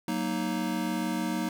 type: chord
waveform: square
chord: D# minor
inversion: first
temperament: just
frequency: 186.68 / 233.3 / 311.1 Hz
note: F#3 / A#3 / D#4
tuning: +16 / +2 / 0 cents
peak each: -34 / -33 / -33 dBFS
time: 0.08-1.49 s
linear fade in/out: 2 ms
effects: none